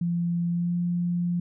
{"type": "tone with pitch glide", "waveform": "sine", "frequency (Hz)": [171.9, 174.6], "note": ["F3", "F3"], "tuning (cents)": [-27, 0], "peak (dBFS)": -23, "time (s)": [0.01, 1.4], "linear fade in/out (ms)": 5, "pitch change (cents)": 27, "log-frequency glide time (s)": [0.49, 0.75], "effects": []}